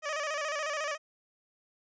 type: tone with vibrato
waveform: 15% pulse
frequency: 600 Hz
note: D5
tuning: 37 cents sharp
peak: -25 dBFS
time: 0.02-0.98 s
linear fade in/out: 50 ms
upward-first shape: square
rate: 14 Hz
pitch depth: 71 cents each way
effects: resampled to 16000 Hz